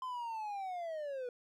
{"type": "linear sweep", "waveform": "triangle", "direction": "down", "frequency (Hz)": [1037, 481.6], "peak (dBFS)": -36, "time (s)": [0.02, 1.29], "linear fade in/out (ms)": 2, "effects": []}